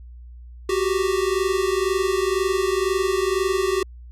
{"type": "tone pair together", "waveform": "square", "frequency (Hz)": [370, 392], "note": ["F#4", "G4"], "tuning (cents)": [0, 0], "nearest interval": "minor second", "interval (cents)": 100, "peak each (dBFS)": -23, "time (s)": [0.69, 3.83], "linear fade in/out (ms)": 5, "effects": ["added 60 Hz sine -38 dBFS peak until 4.11 s", "low-pass 11000 Hz 12 dB/octave"]}